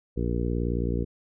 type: harmonic tone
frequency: 59 Hz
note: A#1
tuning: 22 cents sharp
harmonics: 1 / 2 / 3 / 4 / 5 / 6 / 7 / 8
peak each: -28 / -31 / -33 / -34 / -35 / -36 / -36 / -37 dBFS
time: 0.16-1.05 s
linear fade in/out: 20 ms
effects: none